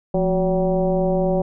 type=tone with frequency modulation; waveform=sine; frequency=370 Hz; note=F#4; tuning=in tune; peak=-16 dBFS; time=0.14-1.42 s; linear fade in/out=5 ms; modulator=196 Hz; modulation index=1.6; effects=none